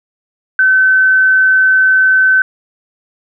sine tone, 1527 Hz, G6, 46 cents flat, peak -6 dBFS, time 0.59-2.42 s, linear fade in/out 2 ms, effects none

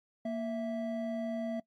triangle tone pair together, 232.7 / 658.2 Hz, A#3 / E5, -3 / -3 cents, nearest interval octave + tritone, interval 1800 cents, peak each -33 / -34 dBFS, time 0.25-1.6 s, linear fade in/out 5 ms, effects noise-tail reverb RT60 0.1 s tail -22 dB re dry + AAC 64 kbps

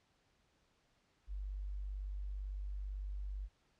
sine tone, 48.96 Hz, G1, 1 cent flat, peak -39 dBFS, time 1.27-3.49 s, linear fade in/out 50 ms, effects pink hiss -75 dBFS RMS until 3.79 s + low-pass 6000 Hz 12 dB/octave

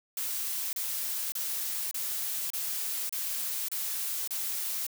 blue noise bursts, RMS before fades -33 dBFS, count 8, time 0.17-4.867 s, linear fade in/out 2 ms, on 560 ms, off 31 ms, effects none

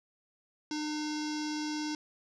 square tone with low-pass filter, 302.9 Hz, D#4, 46 cents flat, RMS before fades -35 dBFS, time 0.71-1.95 s, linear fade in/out 2 ms, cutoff 5400 Hz, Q 4.9, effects none

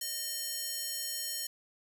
square tone with high-pass filter, 613 Hz, D#5, 26 cents flat, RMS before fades -37 dBFS, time 0.01-1.47 s, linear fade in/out 5 ms, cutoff 5500 Hz, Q 0.68, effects none

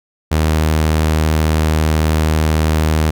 sawtooth tone, 78.2 Hz, D#2, 9 cents sharp, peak -8 dBFS, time 0.31-3.11 s, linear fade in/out 10 ms, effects none

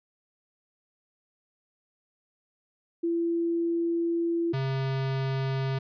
sine / square tone pair in turn, 337.4 / 134.13 Hz, E4 / C3, +40 / +43 cents, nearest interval octave + major third, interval 1597 cents, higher first, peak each -24 / -27 dBFS, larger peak first, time 3.03-4.53 / 4.53-5.79 s, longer first, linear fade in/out 10 ms, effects resampled to 11025 Hz

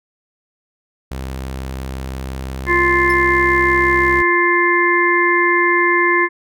sawtooth tone, 65.8 Hz, C2, 10 cents sharp, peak -20 dBFS, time 1.11-4.22 s, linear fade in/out 5 ms
harmonic tone, 349.2 Hz, F4, in tune, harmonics 1 / 3 / 5 / 6, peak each -17 / -17 / -17 / -17 dBFS, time 2.66-6.29 s, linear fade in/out 50 ms
15% pulse tone with exponential decay, 5274 Hz, E8, in tune, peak -22 dBFS, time 3.1-3.19 s, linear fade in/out 0 ms, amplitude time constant 18 ms
effects none

